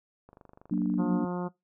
click train, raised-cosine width 1 ms, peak -37 dBFS, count 21, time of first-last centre 0.29-1.103 s, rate 24.6 Hz
sine chord, Gb augmented, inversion none, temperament equal, 185 / 233.1 / 293.7 Hz, Gb3 / Bb3 / D4, 0 / 0 / 0 cents, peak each -28 / -30 / -29 dBFS, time 0.71-1.25 s, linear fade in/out 5 ms
harmonic tone, 178.2 Hz, F3, 35 cents sharp, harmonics 1 / 2 / 3 / 4 / 5 / 6 / 7 / 8, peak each -31 / -36 / -40 / -43 / -41 / -44 / -46 / -51 dBFS, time 0.98-1.49 s, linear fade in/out 20 ms
effects noise-tail reverb RT60 0.2 s tail -22 dB re dry

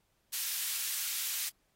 white high-pass noise, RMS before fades -35 dBFS, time 0.32-1.5 s, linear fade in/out 20 ms, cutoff 2100 Hz, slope 12 dB/octave, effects pink hiss -75 dBFS RMS until 1.75 s + AAC 48 kbps

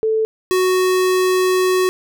sine / square tone pair in turn, 440 / 370 Hz, A4 / F#4, 0 / 0 cents, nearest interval minor third, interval 300 cents, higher first, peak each -14 dBFS, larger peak neither, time 0.03-0.25 / 0.51-1.89 s, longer second, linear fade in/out 0 ms, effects none

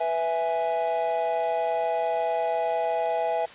triangle chord, E major, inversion second, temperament equal, 493.9 / 659.3 / 830.6 Hz, B4 / E5 / G#5, 0 / 0 / 0 cents, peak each -29 / -24 / -26 dBFS, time 0-3.46 s, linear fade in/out 10 ms, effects white hiss -45 dBFS RMS until 3.54 s + resampled to 8000 Hz

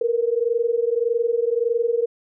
sine tone pair together, 458.1 / 479.8 Hz, A#4 / A#4, -30 / +50 cents, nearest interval minor second, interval 80 cents, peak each -21 dBFS, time 0.01-2.06 s, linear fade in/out 5 ms, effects none

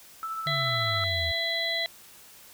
sine tone with tremolo, 1318.5 Hz, E6, in tune, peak -29 dBFS, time 0.23-1.04 s, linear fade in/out 0 ms, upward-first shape triangle, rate 14 Hz, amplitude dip 40%
sine exponential sweep, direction down, 150 to 79 Hz, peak -31 dBFS, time 0.46-1.32 s, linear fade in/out 10 ms
harmonic tone, 667 Hz, E5, 20 cents sharp, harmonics 1 / 3 / 5 / 6, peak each -34 / -30 / -34 / -30 dBFS, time 0.47-1.86 s, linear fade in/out 0 ms
effects white hiss -51 dBFS RMS until 2.53 s

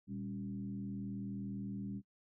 sine tone with frequency modulation, 197.2 Hz, G3, 11 cents sharp, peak -39 dBFS, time 0.07-2.02 s, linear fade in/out 50 ms, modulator 79.3 Hz, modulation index 0.91, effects noise-tail reverb RT60 0.1 s tail -22 dB re dry

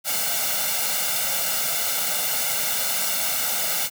white noise with comb filter, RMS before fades -24 dBFS, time 0.04-3.9 s, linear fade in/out 50 ms, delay 1.4 ms, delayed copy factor +0.9, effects high-pass 200 Hz 12 dB/octave

